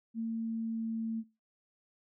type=tone with pitch glide; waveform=sine; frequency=226.5 to 224.8 Hz; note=A#3 to A3; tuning=-50 to +37 cents; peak=-32 dBFS; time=0.14-1.24 s; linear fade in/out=50 ms; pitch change=-13 cents; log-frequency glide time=0.28-1.13 s; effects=noise-tail reverb RT60 0.3 s tail -24 dB re dry